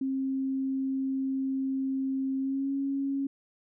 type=tone with pitch glide; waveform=sine; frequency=267.1 to 275.1 Hz; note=C4 to C#4; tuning=+36 to -13 cents; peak=-27 dBFS; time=0.01-3.27 s; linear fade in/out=5 ms; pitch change=+51 cents; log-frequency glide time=2.39-2.72 s; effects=none